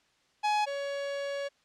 45% pulse tone pair in turn, 841 / 561.3 Hz, G#5 / C#5, +22 / +22 cents, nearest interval perfect fifth, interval 700 cents, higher first, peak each -25 / -32 dBFS, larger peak first, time 0.43-0.66 / 0.66-1.49 s, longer second, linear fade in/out 20 ms, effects white hiss -68 dBFS RMS until 1.64 s + low-pass 5000 Hz 12 dB/octave

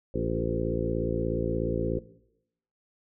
harmonic tone with a mistuned harmonic, 56.8 Hz, A#1, 44 cents flat, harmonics 1 / 2 / 3 / 4 / 5 / 6 / 7 / 8 / 9, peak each -35 / -35 / -35 / -35 / -35 / -35 / -35 / -35 / -35 dBFS, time 0.14-1.99 s, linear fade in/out 5 ms, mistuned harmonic 7, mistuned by -27 cents, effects noise-tail reverb RT60 0.8 s tail -17 dB re dry

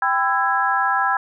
sine tone cluster, 787 / 1006 / 1330 / 1651 Hz, G5 / B5 / E6 / G#6, +7 / +32 / +15 / -11 cents, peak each -22 dBFS, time 0.02-1.17 s, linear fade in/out 2 ms, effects none

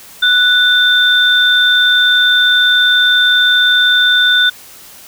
sine tone pair together, 1480 / 3565 Hz, F#6 / A7, 0 / +22 cents, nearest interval octave + minor third, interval 1522 cents, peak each -10 dBFS, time 0.22-4.5 s, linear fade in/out 10 ms, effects white hiss -37 dBFS RMS until 5.07 s

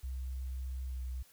sine tone with pitch glide, 64.6 to 63.16 Hz, C2 to B1, -21 to +39 cents, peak -36 dBFS, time 0.03-1.23 s, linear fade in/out 10 ms, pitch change -40 cents, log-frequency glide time 0.83-0.98 s, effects white hiss -63 dBFS RMS until 1.32 s

